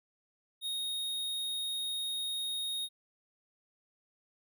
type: tone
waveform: square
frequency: 3729 Hz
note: A#7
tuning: in tune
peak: -34 dBFS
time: 0.61-2.89 s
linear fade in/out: 50 ms
effects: none